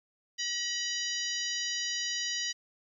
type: harmonic tone with a mistuned harmonic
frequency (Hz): 960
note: B5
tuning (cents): -49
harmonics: 2 / 3 / 4 / 5 / 6 / 7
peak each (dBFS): -38 / -37 / -40 / -37 / -37 / -42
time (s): 0.38-2.53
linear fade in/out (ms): 20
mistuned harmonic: 3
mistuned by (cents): +60
effects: 11-bit